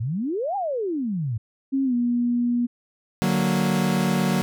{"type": "exponential two-way sweep", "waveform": "sine", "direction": "up then down", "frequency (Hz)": [103.83, 830.6, 103.83], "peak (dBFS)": -23, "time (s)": [0, 1.38], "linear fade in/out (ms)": 10, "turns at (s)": 0.56}
{"type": "tone with pitch glide", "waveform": "sine", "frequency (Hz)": [270.4, 240.9], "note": ["C#4", "B3"], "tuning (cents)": [-43, -43], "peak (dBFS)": -19, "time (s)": [1.72, 2.67], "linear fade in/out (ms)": 20, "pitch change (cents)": -200, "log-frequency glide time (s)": [1.84, 1.94]}
{"type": "chord", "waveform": "40% pulse", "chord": "D augmented", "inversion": "none", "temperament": "equal", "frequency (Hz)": [146.83, 185, 233.1], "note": ["D3", "F#3", "A#3"], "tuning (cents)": [0, 0, 0], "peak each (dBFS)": [-26, -21, -24], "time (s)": [3.22, 4.42], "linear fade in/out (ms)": 0}
{"effects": []}